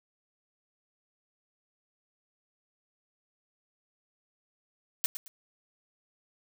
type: noise with echo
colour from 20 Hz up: blue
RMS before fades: -27 dBFS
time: 5.04-5.06 s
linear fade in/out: 0 ms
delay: 110 ms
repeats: 2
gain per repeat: -10 dB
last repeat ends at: 5.28 s
effects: none

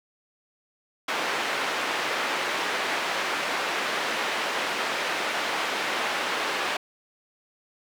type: band-pass noise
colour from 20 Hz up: white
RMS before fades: -28 dBFS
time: 1.08-6.77 s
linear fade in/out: 5 ms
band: 350 to 2300 Hz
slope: 12 dB/octave
effects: none

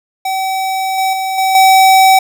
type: tone with level steps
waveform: square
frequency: 764 Hz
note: G5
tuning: 45 cents flat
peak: -15 / -12 / -16 / -11 / -5 dBFS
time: 0.25-2.19 s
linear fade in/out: 5 ms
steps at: 0.98 / 1.13 / 1.38 / 1.55 s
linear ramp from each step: 2 ms
effects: none

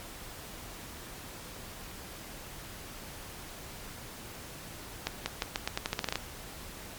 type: accelerating click train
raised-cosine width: 0.2 ms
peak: -12 dBFS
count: 13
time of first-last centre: 5.07-6.156 s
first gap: 190 ms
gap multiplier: 0.85
effects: pink hiss -45 dBFS RMS until 6.98 s + MP3 96 kbps

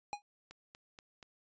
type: tone with exponential decay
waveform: square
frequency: 823 Hz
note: G#5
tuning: 16 cents flat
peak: -33 dBFS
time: 0.13-0.22 s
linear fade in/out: 0 ms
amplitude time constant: 18 ms
type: click train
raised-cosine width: 0.2 ms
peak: -34 dBFS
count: 4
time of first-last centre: 0.51-1.228 s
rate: 4.18 Hz
effects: resampled to 16000 Hz

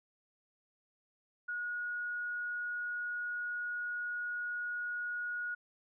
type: tone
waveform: sine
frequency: 1449 Hz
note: F#6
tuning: 37 cents flat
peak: -35 dBFS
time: 1.48-5.55 s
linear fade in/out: 10 ms
effects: none

